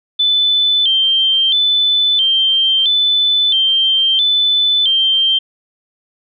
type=tone with vibrato; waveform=sine; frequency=3322 Hz; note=G#7; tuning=in tune; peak=-10 dBFS; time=0.19-5.39 s; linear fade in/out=10 ms; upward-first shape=square; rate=0.75 Hz; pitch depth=93 cents each way; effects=none